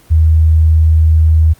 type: tone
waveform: sine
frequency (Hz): 79.5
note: D#2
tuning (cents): +38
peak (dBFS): -5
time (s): 0.1-1.54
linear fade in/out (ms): 20
effects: pink hiss -45 dBFS RMS until 1.59 s + Opus 24 kbps